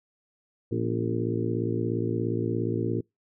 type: harmonic tone with a mistuned harmonic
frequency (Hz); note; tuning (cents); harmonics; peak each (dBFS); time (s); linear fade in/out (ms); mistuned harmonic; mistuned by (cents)
57.1; A#1; -35; 2 / 3 / 4 / 5 / 6 / 7 / 8; -30 / -35 / -34 / -34 / -31 / -34 / -35; 0.71-3.01; 10; 4; +80
effects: noise-tail reverb RT60 0.2 s tail -26 dB re dry